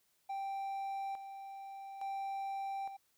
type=tone with tremolo; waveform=triangle; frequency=784 Hz; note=G5; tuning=in tune; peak=-35 dBFS; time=0.29-2.97 s; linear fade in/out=10 ms; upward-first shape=square; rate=0.58 Hz; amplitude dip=60%; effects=white hiss -75 dBFS RMS until 3.17 s